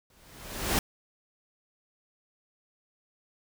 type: noise with exponential growth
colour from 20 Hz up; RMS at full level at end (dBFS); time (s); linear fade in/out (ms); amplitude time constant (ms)
pink; -24; 0.1-0.79; 2; 150
effects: none